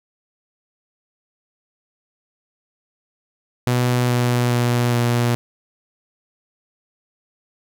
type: tone with pitch steps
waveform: sawtooth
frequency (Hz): 123.4 / 122.19 / 121 / 119.82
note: B2 / B2 / B2 / A#2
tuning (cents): -1 / -18 / -35 / +48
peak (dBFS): -12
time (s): 3.67-5.35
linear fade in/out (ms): 0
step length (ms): 420
effects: 9-bit